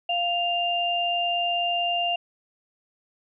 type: tone pair together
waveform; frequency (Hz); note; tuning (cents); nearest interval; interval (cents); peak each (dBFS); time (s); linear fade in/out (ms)
sine; 699 / 2796; F5 / F7; +1 / +1; 2 octaves; 2400; -25; 0.09-2.16; 5
effects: none